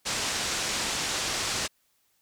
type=low-pass noise; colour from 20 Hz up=white; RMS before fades=-30 dBFS; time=0.05-1.68 s; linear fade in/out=20 ms; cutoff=7500 Hz; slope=24 dB/octave; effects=white hiss -70 dBFS RMS until 2.21 s